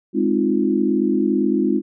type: chord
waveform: sine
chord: F minor seventh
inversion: first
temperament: equal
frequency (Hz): 207.7 / 261.6 / 311.1 / 349.2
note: Ab3 / C4 / Eb4 / F4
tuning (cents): 0 / 0 / 0 / 0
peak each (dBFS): -21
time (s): 0.13-1.82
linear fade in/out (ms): 50
effects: none